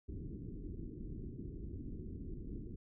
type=low-pass noise; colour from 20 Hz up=pink; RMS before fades=-45 dBFS; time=0.08-2.76 s; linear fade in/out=10 ms; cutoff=380 Hz; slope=48 dB/octave; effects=none